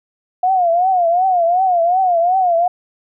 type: tone with vibrato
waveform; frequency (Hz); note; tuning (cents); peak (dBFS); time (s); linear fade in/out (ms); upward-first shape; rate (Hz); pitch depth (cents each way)
sine; 715; F5; +41; -11; 0.43-2.68; 5; triangle; 2.7; 140
effects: none